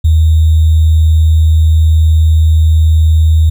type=tone with sample-and-hold; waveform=sine; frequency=79.5 Hz; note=D#2; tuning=38 cents sharp; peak=-4 dBFS; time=0.04-3.5 s; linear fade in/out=10 ms; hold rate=3675 Hz; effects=none